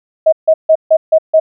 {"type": "tone bursts", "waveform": "sine", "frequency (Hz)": 635, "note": "D#5", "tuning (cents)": 35, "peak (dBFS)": -4, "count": 6, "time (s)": [0.26, 1.4], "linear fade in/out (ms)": 10, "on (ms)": 65, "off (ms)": 150, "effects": []}